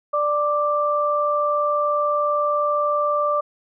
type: tone pair together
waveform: sine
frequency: 589.6 / 1177 Hz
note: D5 / D6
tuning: +7 / +3 cents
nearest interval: octave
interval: 1196 cents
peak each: -21 / -20 dBFS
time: 0.13-3.41 s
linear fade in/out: 10 ms
effects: none